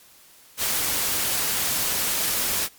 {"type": "noise", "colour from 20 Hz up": "white", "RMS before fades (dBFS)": -24, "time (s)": [0.57, 2.69], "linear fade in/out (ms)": 50, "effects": ["white hiss -52 dBFS RMS until 2.78 s", "MP3 96 kbps"]}